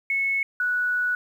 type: tone pair in turn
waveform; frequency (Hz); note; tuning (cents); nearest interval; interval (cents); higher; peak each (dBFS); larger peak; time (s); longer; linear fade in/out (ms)
sine; 2198 / 1473.4; C#7 / F#6; -15 / -8; perfect fifth; 693; first; -21; neither; 0.1-0.43 / 0.6-1.15; second; 2
effects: 9-bit